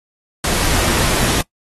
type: noise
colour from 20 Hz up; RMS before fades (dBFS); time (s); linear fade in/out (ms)
pink; -17; 0.44-1.41; 2
effects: noise-tail reverb RT60 0.1 s tail -20 dB re dry + AAC 32 kbps